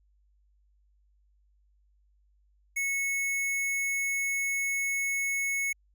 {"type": "tone", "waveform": "square", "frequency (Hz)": 2200, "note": "C#7", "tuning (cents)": -14, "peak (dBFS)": -28, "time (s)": [2.76, 5.73], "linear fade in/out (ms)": 10, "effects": ["added 50 Hz sine -63 dBFS peak until 5.94 s"]}